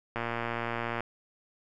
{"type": "click train", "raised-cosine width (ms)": 0.5, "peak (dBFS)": -17, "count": 100, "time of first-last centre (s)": [0.16, 1.006], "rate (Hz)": 117, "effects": []}